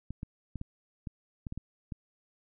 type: clicks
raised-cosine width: 5 ms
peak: -25 dBFS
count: 9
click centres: 0.106 / 0.231 / 0.557 / 0.614 / 1.072 / 1.468 / 1.524 / 1.576 / 1.922 s
effects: none